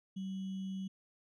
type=tone with sample-and-hold; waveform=sine; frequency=191 Hz; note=G3; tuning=45 cents flat; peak=-37 dBFS; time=0.16-0.88 s; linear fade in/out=10 ms; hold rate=3150 Hz; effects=low-pass 5000 Hz 12 dB/octave